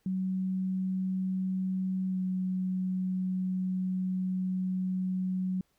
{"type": "tone with pitch glide", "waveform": "sine", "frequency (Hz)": [187.5, 185.56], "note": ["F#3", "F#3"], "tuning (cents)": [23, 5], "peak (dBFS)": -28, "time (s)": [0.06, 5.61], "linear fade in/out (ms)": 2, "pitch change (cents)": -18, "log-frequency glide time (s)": [2.08, 2.19], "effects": ["pink hiss -73 dBFS RMS until 5.78 s"]}